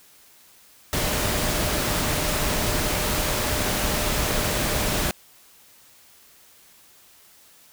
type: tone in noise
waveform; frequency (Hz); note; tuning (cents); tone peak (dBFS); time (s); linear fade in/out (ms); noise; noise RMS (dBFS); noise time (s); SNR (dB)
sine; 604; D5; +48; -34; 0.93-5.11; 0; pink; -24; 0.93-5.11; -13
effects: white hiss -53 dBFS RMS until 7.72 s